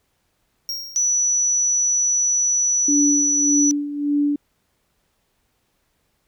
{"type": "tone with exponential decay", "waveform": "square", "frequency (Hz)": 5588, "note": "F8", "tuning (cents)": 0, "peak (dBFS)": -23, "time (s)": [0.69, 1.38], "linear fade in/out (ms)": 1, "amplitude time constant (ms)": 150}
{"type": "tone", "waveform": "sine", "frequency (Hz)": 5920, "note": "F#8", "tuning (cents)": 0, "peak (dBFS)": -16, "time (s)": [0.96, 3.71], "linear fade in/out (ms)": 0}
{"type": "tone with tremolo", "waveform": "sine", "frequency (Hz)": 290, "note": "D4", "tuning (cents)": -22, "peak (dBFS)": -15, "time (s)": [2.88, 4.36], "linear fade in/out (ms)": 5, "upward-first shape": "sine", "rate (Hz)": 1.7, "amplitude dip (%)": 70}
{"effects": ["pink hiss -68 dBFS RMS until 6.27 s"]}